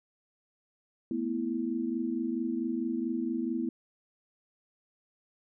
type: chord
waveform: sine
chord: A suspended second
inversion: none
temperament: equal with one note detuned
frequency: 222.4 / 246.9 / 329.6 Hz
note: A3 / B3 / E4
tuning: +19 / 0 / 0 cents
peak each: -36 / -32 / -33 dBFS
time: 1.11-3.69 s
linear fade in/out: 2 ms
effects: none